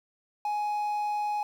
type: tone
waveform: triangle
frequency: 835 Hz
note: G#5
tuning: 9 cents sharp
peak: -25 dBFS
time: 0.45-1.43 s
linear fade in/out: 2 ms
effects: 9-bit